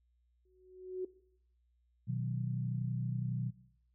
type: tone with exponential growth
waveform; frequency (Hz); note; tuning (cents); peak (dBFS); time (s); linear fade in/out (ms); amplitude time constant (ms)
sine; 370; F#4; 0; -32; 0.45-1.05; 5; 130
type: chord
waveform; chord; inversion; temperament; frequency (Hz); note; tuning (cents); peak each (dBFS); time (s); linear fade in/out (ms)
sine; B major; none; equal; 123.47 / 155.56 / 185; B2 / D#3 / F#3; 0 / 0 / 0; -35 / -40 / -40; 2.07-3.51; 20
effects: noise-tail reverb RT60 0.7 s tail -19 dB re dry + added 60 Hz sine -70 dBFS peak until 3.94 s